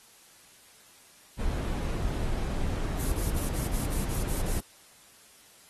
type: noise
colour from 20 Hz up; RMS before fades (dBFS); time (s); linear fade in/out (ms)
brown; -30; 1.38-4.61; 20
type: noise bursts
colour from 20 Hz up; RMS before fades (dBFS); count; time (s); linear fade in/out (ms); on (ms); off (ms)
violet; -34; 9; 2.99-4.6; 5; 130; 55
effects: white hiss -56 dBFS RMS until 5.69 s + AAC 32 kbps